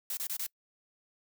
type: noise bursts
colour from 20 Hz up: blue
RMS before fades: -35 dBFS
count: 4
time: 0.1-0.465 s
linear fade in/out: 2 ms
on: 71 ms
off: 27 ms
effects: noise-tail reverb RT60 0.1 s tail -25 dB re dry